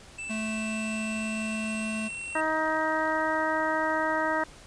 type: tone with pitch glide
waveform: square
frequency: 2647 to 2717 Hz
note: E7 to F7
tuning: +7 to -48 cents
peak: -35 dBFS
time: 0.18-2.41 s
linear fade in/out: 10 ms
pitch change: +45 cents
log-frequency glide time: 0.34-2.26 s
type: tone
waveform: square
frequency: 218.4 Hz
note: A3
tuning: 13 cents flat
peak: -31 dBFS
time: 0.29-2.09 s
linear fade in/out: 20 ms
type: click train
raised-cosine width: 0.2 ms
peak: -35 dBFS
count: 82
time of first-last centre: 1.33-3.122 s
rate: 45.2 Hz
type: harmonic tone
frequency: 314.8 Hz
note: D#4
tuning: 20 cents sharp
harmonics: 1 / 2 / 3 / 4 / 5 / 6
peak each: -33 / -30 / -30 / -33 / -32 / -33 dBFS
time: 2.35-4.44 s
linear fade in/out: 5 ms
effects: pink hiss -50 dBFS RMS until 4.66 s + resampled to 22050 Hz